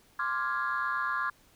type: chord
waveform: sine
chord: D half-diminished seventh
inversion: third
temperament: equal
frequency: 1046.5 / 1174.7 / 1396.9 / 1661.2 Hz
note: C6 / D6 / F6 / Ab6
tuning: 0 / 0 / 0 / 0 cents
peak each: -33 dBFS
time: 0.19-1.3 s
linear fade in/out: 5 ms
effects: tanh soft clip ceiling -21 dBFS + pink hiss -62 dBFS RMS until 1.55 s